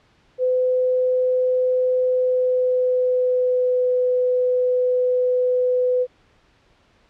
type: tone with pitch glide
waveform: sine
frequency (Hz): 507 to 500.9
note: B4 to B4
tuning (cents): +45 to +24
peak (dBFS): -16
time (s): 0.38-6.07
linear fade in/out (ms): 50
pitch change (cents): -21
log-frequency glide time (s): 2.02-3.88
effects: pink hiss -58 dBFS RMS until 7.09 s + low-pass 4000 Hz 12 dB/octave